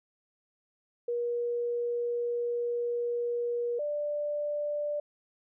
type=tone pair in turn; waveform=sine; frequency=477.7 / 589.3 Hz; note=A#4 / D5; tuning=+42 / +6 cents; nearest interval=major third; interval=364 cents; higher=second; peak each=-28 / -29 dBFS; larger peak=first; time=1.08-3.79 / 3.79-5 s; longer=first; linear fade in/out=5 ms; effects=none